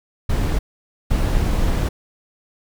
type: noise bursts at uneven times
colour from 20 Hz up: brown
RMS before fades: -18 dBFS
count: 2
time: 0.29-0.59 / 1.1-1.89 s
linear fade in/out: 10 ms
effects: none